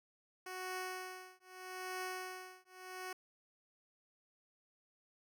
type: tone with tremolo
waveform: 10% pulse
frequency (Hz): 370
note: F#4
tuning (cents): 0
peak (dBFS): -31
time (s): 0.46-3.13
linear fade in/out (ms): 5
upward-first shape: triangle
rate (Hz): 0.8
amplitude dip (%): 100
effects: none